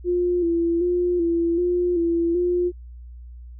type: tone with vibrato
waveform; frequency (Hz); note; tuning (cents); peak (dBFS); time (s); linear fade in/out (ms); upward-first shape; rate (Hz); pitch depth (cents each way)
sine; 345.7; F4; -18; -18; 0.04-2.72; 50; square; 1.3; 42
effects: added 60 Hz sine -37 dBFS peak until 3.59 s